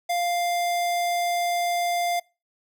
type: tone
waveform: square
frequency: 698.5 Hz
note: F5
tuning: in tune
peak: -23 dBFS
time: 0.09-2.2 s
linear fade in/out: 10 ms
effects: noise-tail reverb RT60 0.3 s tail -25 dB re dry